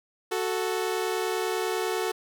sawtooth tone pair together, 370 / 440 Hz, F#4 / A4, 0 / 0 cents, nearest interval minor third, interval 300 cents, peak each -25 dBFS, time 0.31-2.12 s, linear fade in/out 10 ms, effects none

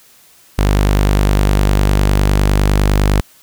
sawtooth tone, 49.86 Hz, G1, 30 cents sharp, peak -6 dBFS, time 0.58-3.21 s, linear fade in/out 10 ms, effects white hiss -47 dBFS RMS until 3.42 s

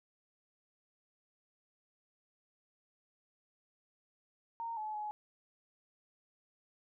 sine tone with pitch steps, 922 / 858 / 844 Hz, A#5 / A5 / G#5, -19 / -44 / +28 cents, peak -37 dBFS, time 4.6-5.11 s, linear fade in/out 0 ms, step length 170 ms, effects none

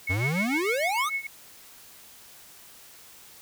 sine tone with tremolo, 2197 Hz, C#7, 16 cents flat, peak -24 dBFS, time 0.07-1.27 s, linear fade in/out 5 ms, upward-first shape triangle, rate 6.7 Hz, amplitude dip 95%
square exponential sweep, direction up, 85.8 to 1318.5 Hz, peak -26 dBFS, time 0.09-1.1 s, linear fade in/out 20 ms
effects white hiss -50 dBFS RMS until 3.41 s

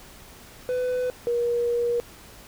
triangle / sine tone pair in turn, 501 / 476.5 Hz, B4 / A#4, +25 / +38 cents, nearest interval minor second, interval 87 cents, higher first, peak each -21 dBFS, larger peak neither, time 0.69-1.1 / 1.27-2 s, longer second, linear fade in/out 0 ms, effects pink hiss -47 dBFS RMS until 2.47 s

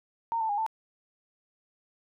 sine tone with pitch steps, 919 / 886 / 818 / 886 Hz, A#5 / A5 / G#5 / A5, -25 / +12 / -26 / +12 cents, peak -26 dBFS, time 0.32-0.664 s, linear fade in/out 0 ms, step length 86 ms, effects none

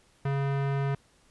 square tone with low-pass filter, 138.59 Hz, C#3, in tune, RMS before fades -28 dBFS, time 0.25-0.95 s, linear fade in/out 5 ms, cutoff 1900 Hz, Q 1, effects pink hiss -63 dBFS RMS until 1.3 s + resampled to 24000 Hz

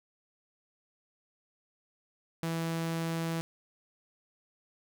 sawtooth tone, 164.81 Hz, E3, in tune, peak -27 dBFS, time 2.43-3.41 s, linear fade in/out 0 ms, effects none

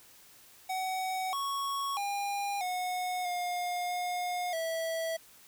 square tone with pitch steps, 751 / 1108 / 806 / 729 / 712 / 716 / 654 Hz, F#5 / C#6 / G5 / F#5 / F5 / F5 / E5, +26 / -1 / +48 / -26 / +33 / +43 / -14 cents, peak -32 dBFS, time 0.69-5.17 s, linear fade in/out 10 ms, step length 640 ms, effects white hiss -57 dBFS RMS until 5.47 s

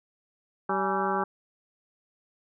harmonic tone with a mistuned harmonic, 193.2 Hz, G3, 25 cents flat, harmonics 1 / 2 / 3 / 4 / 5 / 6 / 7 / 8, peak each -34 / -31 / -36 / -30 / -34 / -32 / -34 / -37 dBFS, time 0.69-1.24 s, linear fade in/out 5 ms, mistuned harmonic 4, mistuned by +120 cents, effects none

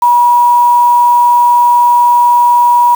sine tone with quantisation, 964 Hz, B5, 42 cents flat, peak -4 dBFS, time 0.02-2.95 s, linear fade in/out 5 ms, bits 4, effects none

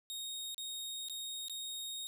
sawtooth tone with dropouts, 3729 Hz, A#7, in tune, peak -37 dBFS, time 0.1-2.07 s, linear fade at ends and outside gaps 0 ms, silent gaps 0.545-0.58 / 1.085-1.097 / 1.483-1.497 s, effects none

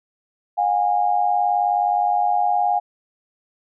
sine tone pair together, 716.8 / 816 Hz, F5 / G#5, +45 / -31 cents, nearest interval major second, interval 224 cents, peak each -19 dBFS, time 0.57-2.8 s, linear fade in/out 20 ms, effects none

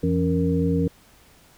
sine tone cluster, 86.4 / 169.8 / 278.2 / 465.1 Hz, F2 / F3 / C#4 / A#4, -18 / -48 / +6 / -4 cents, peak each -26 / -22 / -24 / -26 dBFS, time 0.03-0.88 s, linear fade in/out 5 ms, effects pink hiss -54 dBFS RMS until 1.57 s

